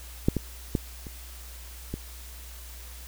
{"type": "clicks", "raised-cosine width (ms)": 3, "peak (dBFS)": [-7, -13, -11, -27, -18], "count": 5, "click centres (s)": [0.285, 0.367, 0.752, 1.068, 1.94], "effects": ["added 60 Hz sine -42 dBFS peak until 3.07 s", "white hiss -47 dBFS RMS until 3.07 s"]}